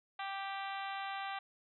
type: harmonic tone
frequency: 392 Hz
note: G4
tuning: in tune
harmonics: 2 / 3 / 4 / 5 / 6 / 7 / 8 / 9 / 10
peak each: -41 / -45 / -47 / -49 / -51 / -52 / -53 / -54 / -55 dBFS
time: 0.19-1.39 s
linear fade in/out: 5 ms
effects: none